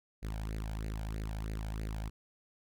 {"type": "tone with flanger", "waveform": "sawtooth", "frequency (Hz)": 53.6, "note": "A1", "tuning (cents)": -45, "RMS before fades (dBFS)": -38, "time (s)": [0.22, 2.1], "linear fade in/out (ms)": 20, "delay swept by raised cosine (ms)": [0.44, 1.33], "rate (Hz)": 3.1, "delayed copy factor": 0.75, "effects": []}